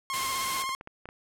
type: tone with vibrato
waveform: sawtooth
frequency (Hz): 1064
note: C6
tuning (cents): +29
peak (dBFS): -26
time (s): 0.1-0.75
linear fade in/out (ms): 0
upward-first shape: square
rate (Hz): 16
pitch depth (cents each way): 24
type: noise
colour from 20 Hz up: white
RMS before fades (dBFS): -33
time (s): 0.13-0.63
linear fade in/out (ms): 10
type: clicks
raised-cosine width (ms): 0.5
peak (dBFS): -27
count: 7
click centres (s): 0.566 / 0.639 / 0.692 / 0.811 / 0.874 / 1.056 / 1.089
effects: low-pass 12000 Hz 12 dB/octave